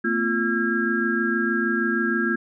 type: tone cluster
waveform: sine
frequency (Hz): 226.2 / 252.6 / 345.1 / 1352 / 1625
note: A3 / B3 / F4 / E6 / G#6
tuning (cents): +48 / +39 / -21 / +43 / -38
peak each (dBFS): -25 / -30 / -26 / -31 / -24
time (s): 0.04-2.36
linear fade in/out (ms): 10
effects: none